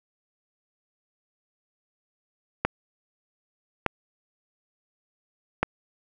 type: clicks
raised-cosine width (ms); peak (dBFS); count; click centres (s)
0.5; -6; 3; 2.65 / 3.863 / 5.63
effects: none